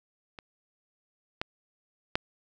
clicks, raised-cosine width 0.3 ms, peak -26 / -14 / -9 dBFS, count 3, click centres 0.388 / 1.415 / 2.155 s, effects none

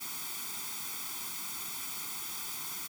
white noise with comb filter, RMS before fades -39 dBFS, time 0-2.88 s, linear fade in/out 20 ms, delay 0.87 ms, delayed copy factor +0.85, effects high-pass 150 Hz 12 dB/octave

